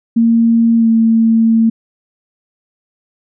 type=tone with pitch glide; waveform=sine; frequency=230 to 225.9 Hz; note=A#3 to A3; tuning=-23 to +46 cents; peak=-7 dBFS; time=0.16-1.7 s; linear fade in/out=10 ms; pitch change=-31 cents; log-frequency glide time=0.77-0.88 s; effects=none